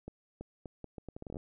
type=accelerating click train; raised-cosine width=2 ms; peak=-29 dBFS; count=14; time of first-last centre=0.08-1.369 s; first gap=330 ms; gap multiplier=0.75; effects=none